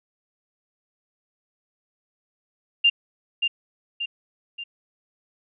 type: tone with echo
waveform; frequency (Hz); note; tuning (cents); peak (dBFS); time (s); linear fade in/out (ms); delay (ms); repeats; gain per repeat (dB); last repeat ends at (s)
sine; 2794; F7; 0; -13; 2.84-2.9; 10; 580; 3; -6; 4.64
effects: none